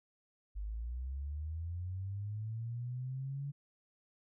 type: linear sweep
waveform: sine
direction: up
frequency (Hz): 48.8 to 143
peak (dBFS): -37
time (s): 0.55-3.52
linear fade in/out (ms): 20
effects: none